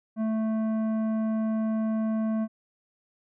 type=tone with tanh clipping; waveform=sine; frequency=220 Hz; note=A3; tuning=in tune; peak=-26 dBFS; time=0.16-2.48 s; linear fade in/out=50 ms; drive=11 dB; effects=none